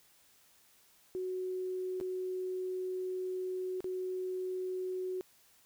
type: tone with dropouts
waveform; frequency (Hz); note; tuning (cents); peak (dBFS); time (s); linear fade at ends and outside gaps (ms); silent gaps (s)
sine; 370; F#4; 0; -34; 1.15-5.21; 0; 2.001-2.011 / 3.805-3.843
effects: white hiss -65 dBFS RMS until 5.65 s